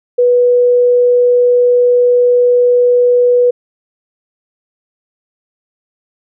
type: tone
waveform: sine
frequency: 490 Hz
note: B4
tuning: 14 cents flat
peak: -6 dBFS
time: 0.18-3.51 s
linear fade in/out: 10 ms
effects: none